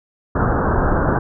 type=low-pass noise; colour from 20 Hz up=pink; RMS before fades=-17 dBFS; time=0.35-1.19 s; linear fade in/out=5 ms; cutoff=1600 Hz; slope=96 dB/octave; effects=none